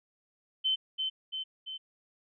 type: tone with echo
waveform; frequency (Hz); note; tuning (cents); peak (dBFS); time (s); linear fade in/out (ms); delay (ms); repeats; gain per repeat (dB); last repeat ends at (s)
sine; 3072; G7; -36; -25; 0.64-0.76; 20; 340; 3; -4; 1.78
effects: none